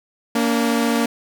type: tone pair together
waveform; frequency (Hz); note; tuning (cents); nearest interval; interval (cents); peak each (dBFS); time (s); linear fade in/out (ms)
sawtooth; 232.4 / 286.6; A#3 / D4; -5 / -42; major third; 363; -14 / -18; 0.35-1.06; 5
effects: none